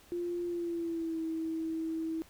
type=tone with pitch glide; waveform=sine; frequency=348.5 to 323.3 Hz; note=F4 to E4; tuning=-4 to -34 cents; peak=-32 dBFS; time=0.12-2.22 s; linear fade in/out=0 ms; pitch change=-130 cents; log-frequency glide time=0.47-1.2 s; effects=pink hiss -59 dBFS RMS until 2.29 s